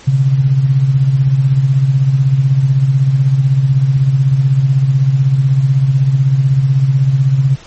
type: tone with tremolo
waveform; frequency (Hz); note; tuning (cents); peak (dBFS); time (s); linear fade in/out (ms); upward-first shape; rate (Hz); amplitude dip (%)
sine; 134.8; C#3; -48; -5; 0.07-7.56; 10; sine; 16; 60
effects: pink hiss -38 dBFS RMS until 7.66 s + MP3 32 kbps